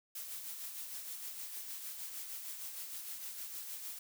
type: noise with tremolo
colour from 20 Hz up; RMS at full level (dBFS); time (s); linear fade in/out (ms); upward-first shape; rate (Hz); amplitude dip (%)
blue; -43; 0.15-3.99; 5; sine; 6.5; 40
effects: none